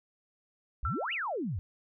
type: exponential two-way sweep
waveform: sine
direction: up then down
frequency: 49 to 2982 to 78.2 Hz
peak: -31 dBFS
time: 0.83-1.59 s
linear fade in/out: 0 ms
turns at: 1.13 s
type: tone with exponential decay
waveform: sine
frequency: 1344 Hz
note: E6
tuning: 33 cents sharp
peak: -29 dBFS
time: 0.85-1.36 s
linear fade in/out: 2 ms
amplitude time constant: 110 ms
effects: none